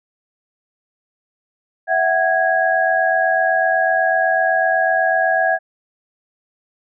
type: tone cluster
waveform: sine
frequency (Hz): 659 / 747 / 1652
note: E5 / F#5 / G#6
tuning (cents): -1 / +16 / -10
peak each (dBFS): -18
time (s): 1.87-5.59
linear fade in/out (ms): 50
effects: none